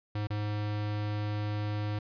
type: tone with dropouts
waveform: square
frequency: 104.8 Hz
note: G#2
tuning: 16 cents sharp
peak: -31 dBFS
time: 0.15-1.99 s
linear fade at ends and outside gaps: 5 ms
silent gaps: 0.271-0.303 s
effects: resampled to 11025 Hz